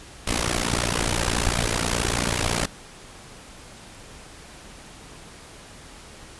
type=noise with amplitude modulation; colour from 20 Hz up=pink; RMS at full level=-20 dBFS; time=0.27-2.66 s; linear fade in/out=5 ms; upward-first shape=sine; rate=58.5 Hz; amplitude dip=90%; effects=pink hiss -44 dBFS RMS until 6.39 s + resampled to 24000 Hz